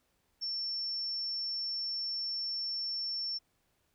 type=tone; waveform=sine; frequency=5420 Hz; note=E8; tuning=47 cents sharp; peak=-33 dBFS; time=0.41-3.39 s; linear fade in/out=20 ms; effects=pink hiss -75 dBFS RMS until 3.94 s

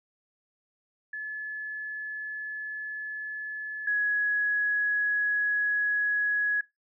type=tone pair in turn; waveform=sine; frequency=1718 / 1676.8 Hz; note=A6 / G#6; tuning=-42 / +16 cents; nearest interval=unison; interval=42 cents; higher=first; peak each=-32 / -23 dBFS; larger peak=second; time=1.13-3.87 / 3.87-6.61 s; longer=neither; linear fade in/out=5 ms; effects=noise-tail reverb RT60 0.2 s tail -22 dB re dry

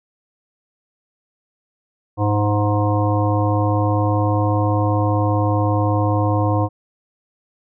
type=harmonic tone with a mistuned harmonic; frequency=103.83 Hz; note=G#2; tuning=in tune; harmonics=1 / 3 / 5 / 7 / 9 / 10; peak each=-17 / -22 / -24 / -25 / -27 / -27 dBFS; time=2.17-6.69 s; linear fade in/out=50 ms; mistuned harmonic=10; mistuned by=+35 cents; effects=none

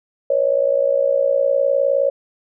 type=tone with amplitude modulation; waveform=sine; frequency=554.4 Hz; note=C#5; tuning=in tune; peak=-10 dBFS; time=0.3-2.1 s; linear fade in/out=5 ms; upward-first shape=sine; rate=59.5 Hz; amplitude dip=85%; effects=none

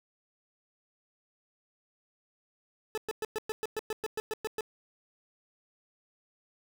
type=tone bursts; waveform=40% pulse; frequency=434.4 Hz; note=A4; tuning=22 cents flat; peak=-30 dBFS; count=13; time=2.95-4.608 s; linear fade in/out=0 ms; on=26 ms; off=110 ms; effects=none

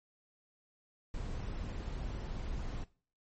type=noise; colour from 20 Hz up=brown; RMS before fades=-39 dBFS; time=1.14-2.84 s; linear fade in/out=2 ms; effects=noise-tail reverb RT60 0.4 s tail -19 dB re dry + MP3 32 kbps

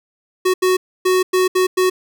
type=tone bursts at uneven times; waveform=square; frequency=370 Hz; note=F#4; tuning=in tune; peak=-13 dBFS; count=6; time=0.45-0.54 / 0.62-0.77 / 1.05-1.23 / 1.33-1.48 / 1.55-1.67 / 1.77-1.9 s; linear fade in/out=10 ms; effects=none

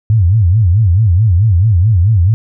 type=tone with vibrato; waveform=sine; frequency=98 Hz; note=G2; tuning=in tune; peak=-6 dBFS; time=0.1-2.34 s; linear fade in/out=0 ms; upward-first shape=sine; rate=4.6 Hz; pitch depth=270 cents each way; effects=none

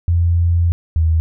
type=tone pair in turn; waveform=sine; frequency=85.5 / 80.7 Hz; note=F2 / E2; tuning=-36 / -36 cents; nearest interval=minor second; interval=100 cents; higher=first; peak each=-11 dBFS; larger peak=neither; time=0.08-0.72 / 0.96-1.2 s; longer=first; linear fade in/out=0 ms; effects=none

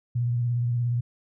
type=tone with vibrato; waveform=sine; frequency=120.3 Hz; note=B2; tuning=45 cents flat; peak=-22 dBFS; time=0.15-1.01 s; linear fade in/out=10 ms; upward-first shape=sine; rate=17 Hz; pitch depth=36 cents each way; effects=none

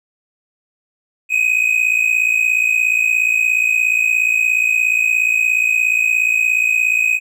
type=tone pair together; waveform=triangle; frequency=2489 / 2546 Hz; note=D#7 / D#7; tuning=0 / +39 cents; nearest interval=unison; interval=39 cents; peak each=-14 dBFS; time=1.29-7.2 s; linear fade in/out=50 ms; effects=none

